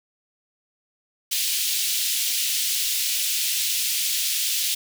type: high-pass noise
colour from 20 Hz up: pink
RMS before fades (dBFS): -24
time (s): 1.31-4.75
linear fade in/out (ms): 10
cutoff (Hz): 2900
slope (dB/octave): 24
effects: none